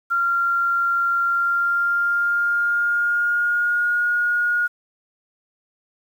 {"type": "tone with pitch glide", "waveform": "sine", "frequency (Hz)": [1383, 1437.6], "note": ["F6", "F6"], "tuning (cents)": [-17, 50], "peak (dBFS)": -17, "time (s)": [0.1, 4.68], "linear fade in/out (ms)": 20, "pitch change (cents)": 67, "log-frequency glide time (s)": [1.26, 4.04], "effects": ["8-bit"]}